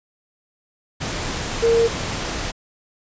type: tone in noise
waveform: sine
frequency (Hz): 461.2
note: A#4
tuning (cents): -19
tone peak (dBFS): -13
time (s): 1.62-1.88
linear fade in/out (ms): 20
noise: pink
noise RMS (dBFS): -26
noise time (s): 1-2.52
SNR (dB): +10
effects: resampled to 16000 Hz